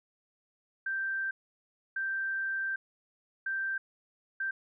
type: tone bursts at uneven times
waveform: sine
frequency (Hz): 1568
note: G6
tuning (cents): 0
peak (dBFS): -30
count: 4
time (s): 0.86-1.31 / 1.96-2.76 / 3.46-3.78 / 4.4-4.51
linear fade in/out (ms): 5
effects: none